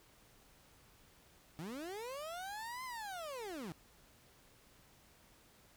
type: linear two-way sweep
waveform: 30% pulse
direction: up then down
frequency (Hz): 146.83 to 1046 to 146.83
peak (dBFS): -40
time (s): 1.59-3.72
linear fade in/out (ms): 0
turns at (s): 2.84
effects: pink hiss -65 dBFS RMS until 5.76 s